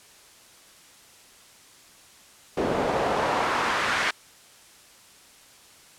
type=noise with band-pass filter sweep; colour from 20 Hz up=pink; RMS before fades=-25 dBFS; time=2.57-4.11 s; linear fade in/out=5 ms; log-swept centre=420 to 1800 Hz; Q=1.2; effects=white hiss -52 dBFS RMS until 5.98 s + low-pass 10000 Hz 12 dB/octave